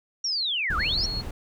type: linear two-way sweep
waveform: sine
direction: down then up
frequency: 5720 to 1154 to 5720 Hz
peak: -24 dBFS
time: 0.24-1.06 s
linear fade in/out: 5 ms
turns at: 0.77 s
type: noise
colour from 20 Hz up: brown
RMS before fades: -32 dBFS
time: 0.7-1.31 s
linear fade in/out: 5 ms
type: tone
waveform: sine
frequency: 4315 Hz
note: C#8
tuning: 47 cents flat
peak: -29 dBFS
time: 0.79-1.22 s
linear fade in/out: 20 ms
effects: none